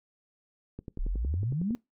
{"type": "click train", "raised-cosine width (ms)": 3, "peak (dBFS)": -26, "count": 11, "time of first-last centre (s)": [0.79, 1.707], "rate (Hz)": 10.9}
{"type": "exponential sweep", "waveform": "sine", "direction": "up", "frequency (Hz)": [31.2, 252], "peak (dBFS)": -27, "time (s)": [0.99, 1.75], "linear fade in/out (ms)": 0}
{"effects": ["noise-tail reverb RT60 0.2 s tail -23 dB re dry"]}